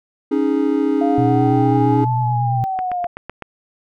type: chord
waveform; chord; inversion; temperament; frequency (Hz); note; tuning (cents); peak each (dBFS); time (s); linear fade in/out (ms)
triangle; C# suspended second; none; equal; 277.2 / 311.1 / 415.3; C#4 / D#4 / G#4; 0 / 0 / 0; -16 / -17 / -19; 0.31-2.05; 10
type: exponential two-way sweep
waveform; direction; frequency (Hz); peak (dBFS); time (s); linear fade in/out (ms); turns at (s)
sine; up then down; 690 to 879 to 697; -19; 1.01-3.07; 5; 2.14
type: tone with vibrato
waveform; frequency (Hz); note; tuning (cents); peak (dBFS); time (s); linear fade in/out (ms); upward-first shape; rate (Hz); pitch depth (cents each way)
sine; 122; B2; -21; -17; 1.18-2.64; 0; sine; 9; 45
type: click train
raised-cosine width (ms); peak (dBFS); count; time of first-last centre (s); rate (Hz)
0.5; -14; 6; 2.79-3.423; 7.9
effects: none